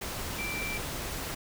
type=tone in noise; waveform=sine; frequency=2345 Hz; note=D7; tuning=3 cents flat; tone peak=-34 dBFS; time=0.38-0.78 s; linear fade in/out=10 ms; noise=pink; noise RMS=-36 dBFS; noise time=0.01-1.35 s; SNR=-1 dB; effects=none